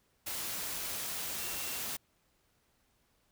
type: tone in noise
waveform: sine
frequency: 2730 Hz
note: F7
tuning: 40 cents flat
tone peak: -48 dBFS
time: 1.39-1.79 s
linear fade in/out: 10 ms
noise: white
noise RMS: -38 dBFS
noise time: 0.26-1.97 s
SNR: -13 dB
effects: pink hiss -73 dBFS RMS until 3.31 s